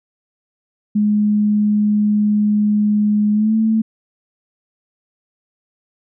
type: tone with pitch glide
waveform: sine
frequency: 209.3 to 220.9 Hz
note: G#3 to A3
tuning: +14 to +7 cents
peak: -12 dBFS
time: 0.95-3.82 s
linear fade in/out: 10 ms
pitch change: +93 cents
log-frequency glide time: 3.33-3.55 s
effects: none